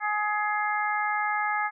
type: harmonic tone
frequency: 420 Hz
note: G#4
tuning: 19 cents sharp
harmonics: 2 / 3 / 4 / 5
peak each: -28 / -30 / -31 / -32 dBFS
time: 0-1.71 s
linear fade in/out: 50 ms
effects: none